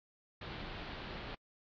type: low-pass noise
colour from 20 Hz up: pink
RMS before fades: -45 dBFS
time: 0.41-1.35 s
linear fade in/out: 5 ms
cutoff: 4300 Hz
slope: 48 dB/octave
effects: AAC 48 kbps